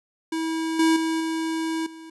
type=tone with level steps; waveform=square; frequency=323.4 Hz; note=E4; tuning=33 cents flat; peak=-25 / -17 / -23 / -25 / -40 dBFS; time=0.32-2.1 s; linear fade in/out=5 ms; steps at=0.79 / 0.96 / 1.2 / 1.86 s; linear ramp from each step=5 ms; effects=resampled to 24000 Hz